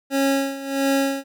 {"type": "tone with tremolo", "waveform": "25% pulse", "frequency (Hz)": 273.8, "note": "C#4", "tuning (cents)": -21, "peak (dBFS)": -13, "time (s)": [0.1, 1.24], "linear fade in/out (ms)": 50, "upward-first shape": "sine", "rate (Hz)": 1.5, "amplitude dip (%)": 80, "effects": []}